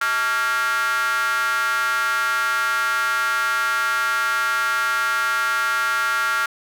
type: tone with high-pass filter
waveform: square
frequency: 126.1 Hz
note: B2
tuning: 36 cents sharp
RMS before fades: -21 dBFS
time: 0.01-6.46 s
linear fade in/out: 5 ms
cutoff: 1400 Hz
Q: 6.1
effects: none